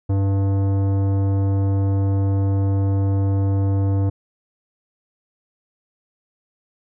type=tone with tanh clipping; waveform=sine; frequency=98 Hz; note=G2; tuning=in tune; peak=-18 dBFS; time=0.09-4.1 s; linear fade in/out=10 ms; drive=15 dB; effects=none